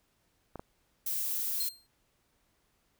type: clicks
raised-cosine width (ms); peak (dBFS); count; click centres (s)
1; -27; 2; 0.557 / 0.595
type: noise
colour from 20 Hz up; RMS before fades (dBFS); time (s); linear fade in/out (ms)
violet; -33; 1.06-1.69; 5
type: tone with exponential decay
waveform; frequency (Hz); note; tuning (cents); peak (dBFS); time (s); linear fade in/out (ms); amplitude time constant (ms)
sawtooth; 4186; C8; 0; -28; 1.6-1.87; 5; 57
effects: pink hiss -73 dBFS RMS until 2.99 s